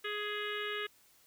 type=harmonic tone; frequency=417.4 Hz; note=G#4; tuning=9 cents sharp; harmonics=1 / 3 / 4 / 5 / 6 / 7 / 8 / 9; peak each=-40 / -43 / -41 / -43 / -48 / -43 / -48 / -50 dBFS; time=0.04-0.87 s; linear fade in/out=10 ms; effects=white hiss -65 dBFS RMS until 1.26 s